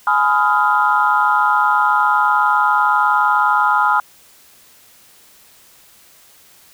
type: chord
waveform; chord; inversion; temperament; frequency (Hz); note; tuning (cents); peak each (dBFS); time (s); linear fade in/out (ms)
sine; F half-diminished seventh; first; just; 838.1 / 1005.8 / 1257.2 / 1396.9; Ab5 / Cb6 / Eb6 / F6; +16 / +31 / +18 / 0; -17; 0.07-4; 2
effects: tanh soft clip ceiling -1 dBFS + white hiss -48 dBFS RMS until 6.73 s